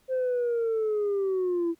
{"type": "linear sweep", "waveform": "sine", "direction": "down", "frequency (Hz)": [523.3, 330.3], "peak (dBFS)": -22, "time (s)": [0.08, 1.75], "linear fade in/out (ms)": 50, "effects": ["tanh soft clip ceiling -22 dBFS", "pink hiss -66 dBFS RMS until 1.79 s"]}